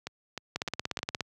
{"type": "two click trains", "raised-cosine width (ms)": 0.2, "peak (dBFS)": [-13, -18], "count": [12, 4], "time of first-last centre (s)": [[0.56, 1.207], [0.07, 0.99]], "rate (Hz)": [17, 3.26], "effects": ["high-pass 80 Hz 12 dB/octave"]}